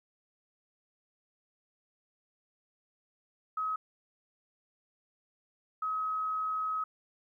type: tone bursts at uneven times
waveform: sine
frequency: 1274 Hz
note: D#6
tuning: 41 cents sharp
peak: -30 dBFS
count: 2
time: 3.57-3.76 / 5.82-6.84 s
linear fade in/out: 5 ms
effects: 12-bit